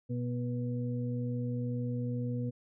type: harmonic tone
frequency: 122.1 Hz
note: B2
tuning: 19 cents flat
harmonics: 1 / 2 / 4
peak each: -33 / -36 / -42 dBFS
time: 0.09-2.51 s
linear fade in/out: 20 ms
effects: none